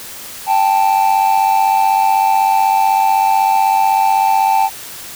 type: tone pair together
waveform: triangle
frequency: 784 / 880 Hz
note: G5 / A5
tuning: 0 / 0 cents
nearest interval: major second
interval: 200 cents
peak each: -11 dBFS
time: 0.46-4.7 s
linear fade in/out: 50 ms
effects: white hiss -31 dBFS RMS until 5.15 s